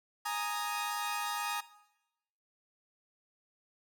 sawtooth chord, Ab suspended second, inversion none, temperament equal, 830.6 / 932.3 / 1244.5 Hz, Ab5 / Bb5 / Eb6, 0 / 0 / 0 cents, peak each -34 dBFS, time 0.25-1.61 s, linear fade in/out 10 ms, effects noise-tail reverb RT60 0.9 s tail -17 dB re dry

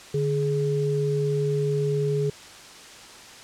sine tone pair together, 146.83 / 419.2 Hz, D3 / G#4, 0 / +16 cents, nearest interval octave + tritone, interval 1816 cents, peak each -24 dBFS, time 0.14-2.3 s, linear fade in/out 5 ms, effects white hiss -44 dBFS RMS until 3.43 s + low-pass 7000 Hz 12 dB/octave

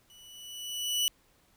sawtooth tone with level ramp, 2958 Hz, F#7, 1 cent flat, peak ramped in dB -51 to -21 dBFS, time 0.1-1.08 s, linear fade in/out 0 ms, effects pink hiss -66 dBFS RMS until 1.56 s

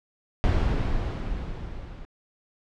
brown noise with level ramp, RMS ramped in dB -20 to -40 dBFS, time 0.44-2.05 s, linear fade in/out 0 ms, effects low-pass 4000 Hz 12 dB/octave

